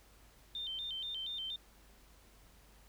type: tone with vibrato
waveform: sine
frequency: 3354 Hz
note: G#7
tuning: 16 cents sharp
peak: -38 dBFS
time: 0.55-1.56 s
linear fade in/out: 2 ms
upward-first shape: square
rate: 4.2 Hz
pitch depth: 130 cents each way
effects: added 50 Hz sine -62 dBFS peak until 2.88 s + pink hiss -64 dBFS RMS until 2.88 s